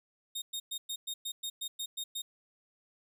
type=tone bursts; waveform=sawtooth; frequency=3698 Hz; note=A#7; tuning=15 cents flat; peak=-32 dBFS; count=11; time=0.35-2.22 s; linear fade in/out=10 ms; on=70 ms; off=110 ms; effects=none